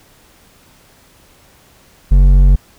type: tone with hard clipping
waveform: sine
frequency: 46.8 Hz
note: F#1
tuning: 20 cents sharp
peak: -6 dBFS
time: 2.11-2.56 s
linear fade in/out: 10 ms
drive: 7 dB
effects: pink hiss -48 dBFS RMS until 2.78 s